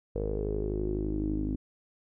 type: tone with low-pass filter sweep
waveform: sawtooth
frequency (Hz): 51.91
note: G#1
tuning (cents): 0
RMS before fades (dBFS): -31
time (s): 0.15-1.56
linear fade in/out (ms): 10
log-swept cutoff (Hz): 480 to 280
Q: 8.8
effects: none